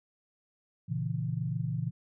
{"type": "chord", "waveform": "sine", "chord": "A# diminished", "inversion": "none", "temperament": "equal", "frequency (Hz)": [116.54, 138.59, 164.81], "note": ["A#2", "C#3", "E3"], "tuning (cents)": [0, 0, 0], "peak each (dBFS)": -34, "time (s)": [0.88, 1.91], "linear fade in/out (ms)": 20, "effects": []}